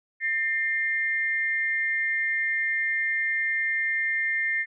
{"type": "tone pair together", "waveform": "sine", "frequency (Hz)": [1810.2, 2100], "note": ["A6", "C7"], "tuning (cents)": [49, 6], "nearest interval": "minor third", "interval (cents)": 257, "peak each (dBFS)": -26, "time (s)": [0.2, 4.66], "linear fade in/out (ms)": 50, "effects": []}